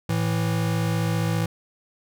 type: tone pair together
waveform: square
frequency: 110 / 164.81 Hz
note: A2 / E3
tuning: 0 / 0 cents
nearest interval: perfect fifth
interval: 700 cents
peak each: -25 dBFS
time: 0.09-1.46 s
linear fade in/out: 5 ms
effects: none